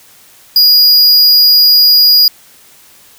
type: tone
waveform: square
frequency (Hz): 4883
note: D#8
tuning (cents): -33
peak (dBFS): -4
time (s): 0.56-2.28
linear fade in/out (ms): 2
effects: white hiss -42 dBFS RMS until 3.18 s